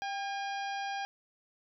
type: harmonic tone with a mistuned harmonic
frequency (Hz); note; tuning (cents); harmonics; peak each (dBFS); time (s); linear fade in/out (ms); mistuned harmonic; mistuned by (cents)
810; G#5; -43; 1 / 2 / 3 / 4 / 5 / 6 / 7; -35 / -41 / -46 / -47 / -56 / -49 / -54; 0.02-1.05; 0; 1; -41
effects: none